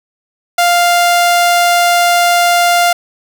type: tone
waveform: sawtooth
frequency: 698.5 Hz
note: F5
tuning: in tune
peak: -4 dBFS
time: 0.58-2.93 s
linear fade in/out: 5 ms
effects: none